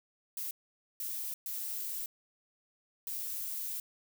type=noise bursts at uneven times; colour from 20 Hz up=violet; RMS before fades=-38 dBFS; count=4; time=0.37-0.51 / 1-1.34 / 1.46-2.06 / 3.07-3.8 s; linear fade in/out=2 ms; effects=none